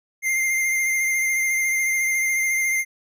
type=tone with vibrato; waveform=square; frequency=2101 Hz; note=C7; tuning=7 cents sharp; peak=-20 dBFS; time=0.22-2.85 s; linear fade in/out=50 ms; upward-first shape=sine; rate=14 Hz; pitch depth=19 cents each way; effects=none